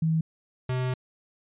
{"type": "tone pair in turn", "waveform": ["sine", "square"], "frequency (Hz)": [160.8, 127.63], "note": ["E3", "C3"], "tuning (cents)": [-43, -43], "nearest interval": "major third", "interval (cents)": 400, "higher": "first", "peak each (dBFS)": [-21, -26], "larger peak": "first", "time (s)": [[0.02, 0.21], [0.69, 0.94]], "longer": "second", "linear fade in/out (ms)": 5, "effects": ["resampled to 8000 Hz"]}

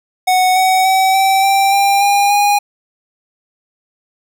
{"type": "tone with pitch steps", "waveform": "square", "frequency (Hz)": [740, 750.8, 761.7, 772.8, 784, 795.4, 807, 818.7], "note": ["F#5", "F#5", "G5", "G5", "G5", "G5", "G#5", "G#5"], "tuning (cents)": [0, 25, -50, -25, 0, 25, -50, -25], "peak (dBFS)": -10, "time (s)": [0.27, 2.59], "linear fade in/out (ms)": 10, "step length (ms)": 290, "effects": []}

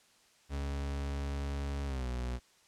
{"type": "tone with pitch glide", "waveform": "40% pulse", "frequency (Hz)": [70.1, 61.38], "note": ["C#2", "B1"], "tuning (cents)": [20, -10], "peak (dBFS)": -33, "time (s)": [0.49, 2.4], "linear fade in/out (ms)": 50, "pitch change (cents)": -230, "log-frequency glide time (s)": [1.86, 2.08], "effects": ["white hiss -65 dBFS RMS until 2.67 s", "low-pass 8000 Hz 12 dB/octave"]}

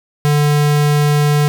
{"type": "tone", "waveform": "square", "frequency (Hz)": 147.4, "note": "D3", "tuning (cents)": 7, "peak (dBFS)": -11, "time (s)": [0.25, 1.48], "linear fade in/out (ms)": 0, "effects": []}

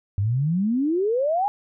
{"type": "exponential sweep", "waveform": "sine", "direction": "up", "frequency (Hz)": [94.6, 841], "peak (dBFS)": -19, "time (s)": [0.18, 1.48], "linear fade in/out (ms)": 0, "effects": []}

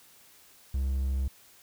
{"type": "tone", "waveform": "triangle", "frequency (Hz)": 66.6, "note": "C2", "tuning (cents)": 31, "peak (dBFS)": -24, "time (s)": [0.74, 1.28], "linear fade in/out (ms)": 5, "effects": ["white hiss -57 dBFS RMS until 1.62 s"]}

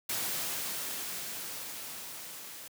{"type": "noise with level ramp", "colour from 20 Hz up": "white", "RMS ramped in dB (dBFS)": [-33, -46], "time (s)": [0.09, 2.68], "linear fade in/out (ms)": 5, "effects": ["high-pass 100 Hz 12 dB/octave"]}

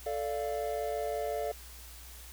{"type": "chord", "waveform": "triangle", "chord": "D minor", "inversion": "second", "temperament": "equal with one note detuned", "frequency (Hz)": [440, 587.3, 692.8], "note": ["A4", "D5", "F5"], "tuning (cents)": [0, 0, -14], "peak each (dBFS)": -34, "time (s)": [0.06, 1.52], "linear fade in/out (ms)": 5, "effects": ["added 60 Hz sine -49 dBFS peak until 2.32 s", "white hiss -51 dBFS RMS until 2.32 s"]}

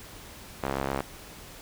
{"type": "tone with band-pass filter", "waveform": "sawtooth", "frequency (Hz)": 68, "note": "C#2", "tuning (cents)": -33, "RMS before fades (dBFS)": -31, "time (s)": [0.63, 1.01], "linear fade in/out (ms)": 0, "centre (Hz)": 840, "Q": 0.73, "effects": ["pink hiss -46 dBFS RMS until 1.61 s"]}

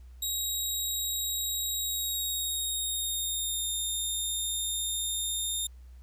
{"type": "tone with pitch glide", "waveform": "15% pulse", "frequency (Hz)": [3816, 3654], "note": ["A#7", "A#7"], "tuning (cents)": [40, -35], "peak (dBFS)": -23, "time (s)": [0.22, 5.67], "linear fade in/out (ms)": 5, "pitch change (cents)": -75, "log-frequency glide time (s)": [1.75, 3.7], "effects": ["added 62 Hz sine -46 dBFS peak until 6.02 s", "pink hiss -68 dBFS RMS until 6.02 s"]}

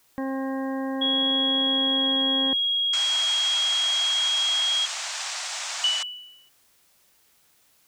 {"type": "harmonic tone", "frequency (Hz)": 267.4, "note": "C4", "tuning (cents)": 38, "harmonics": [1, 2, 3, 4, 6, 7], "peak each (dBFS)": [-27, -33, -37, -39, -43, -44], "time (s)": [0.18, 2.53], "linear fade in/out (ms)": 0}
{"type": "tone with pitch glide", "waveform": "sine", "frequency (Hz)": [3321, 3277], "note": ["G#7", "G#7"], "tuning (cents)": [-1, -24], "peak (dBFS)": -21, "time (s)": [1.01, 4.86], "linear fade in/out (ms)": 10, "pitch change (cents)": -23, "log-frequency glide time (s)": [1.4, 3.38]}
{"type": "band-pass noise", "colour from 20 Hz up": "white", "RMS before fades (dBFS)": -32, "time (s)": [2.93, 6.03], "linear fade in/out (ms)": 5, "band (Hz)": [640, 7800], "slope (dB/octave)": 48}
{"type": "tone with exponential decay", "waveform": "sine", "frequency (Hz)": 2960, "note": "F#7", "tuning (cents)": 0, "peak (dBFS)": -17, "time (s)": [5.84, 6.49], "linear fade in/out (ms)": 2, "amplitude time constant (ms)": 140}
{"effects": ["white hiss -62 dBFS RMS until 7.87 s"]}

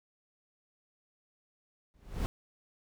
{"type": "noise with exponential growth", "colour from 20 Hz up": "brown", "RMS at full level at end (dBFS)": -27, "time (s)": [1.94, 2.26], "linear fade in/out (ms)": 0, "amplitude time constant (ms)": 69, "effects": []}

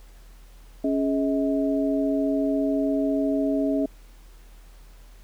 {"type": "tone cluster", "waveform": "sine", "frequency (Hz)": [277.2, 420.7, 637], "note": ["C#4", "G#4", "D#5"], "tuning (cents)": [0, 22, 41], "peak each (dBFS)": [-22, -30, -27], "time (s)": [0.84, 3.86], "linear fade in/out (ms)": 5, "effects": ["added 40 Hz sine -45 dBFS peak until 5.23 s", "pink hiss -57 dBFS RMS until 5.23 s"]}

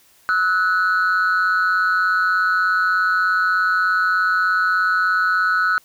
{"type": "tone pair together", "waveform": "sine", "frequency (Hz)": [1296.7, 1480], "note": ["E6", "F#6"], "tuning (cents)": [-29, 0], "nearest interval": "major second", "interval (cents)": 229, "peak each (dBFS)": [-17, -15], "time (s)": [0.29, 5.78], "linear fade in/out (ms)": 0, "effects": ["tanh soft clip ceiling -12 dBFS", "white hiss -54 dBFS RMS until 5.84 s"]}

